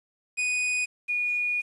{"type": "tone pair in turn", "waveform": ["45% pulse", "sine"], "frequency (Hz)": [2482, 2449], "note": ["D#7", "D#7"], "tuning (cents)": [-5, -28], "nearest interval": "unison", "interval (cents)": 23, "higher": "first", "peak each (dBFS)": -24, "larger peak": "neither", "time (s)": [[0.37, 0.86], [1.08, 1.62]], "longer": "second", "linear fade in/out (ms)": 20, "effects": ["resampled to 24000 Hz", "9-bit"]}